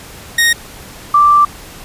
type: tone pair in turn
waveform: sawtooth / sine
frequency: 1864 / 1174.2 Hz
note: A#6 / D6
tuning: -1 / -1 cents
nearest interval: minor sixth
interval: 800 cents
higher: first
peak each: -5 dBFS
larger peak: neither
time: 0.38-0.53 / 1.14-1.45 s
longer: second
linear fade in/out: 5 ms
effects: pink hiss -34 dBFS RMS until 1.84 s + resampled to 32000 Hz